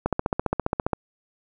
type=click train; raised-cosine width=1 ms; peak=-8 dBFS; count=14; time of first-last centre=0.06-0.932 s; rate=14.9 Hz; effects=none